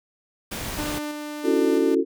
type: noise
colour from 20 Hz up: pink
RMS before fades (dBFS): -31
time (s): 0.51-0.99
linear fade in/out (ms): 10
type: tone with tremolo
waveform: sawtooth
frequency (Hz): 298.1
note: D4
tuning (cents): +26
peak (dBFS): -24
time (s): 0.78-1.95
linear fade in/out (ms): 5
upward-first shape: square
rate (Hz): 1.5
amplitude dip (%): 30
type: chord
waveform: sine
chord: F# minor seventh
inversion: second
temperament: just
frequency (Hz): 277.5 / 333 / 370 / 444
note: C#4 / E4 / F#4 / A4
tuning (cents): +2 / +18 / 0 / +16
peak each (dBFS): -23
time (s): 1.43-2.05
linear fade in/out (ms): 50
effects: none